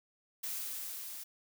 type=noise with level ramp; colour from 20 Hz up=blue; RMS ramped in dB=-38 to -45 dBFS; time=0.43-1.24 s; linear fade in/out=10 ms; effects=none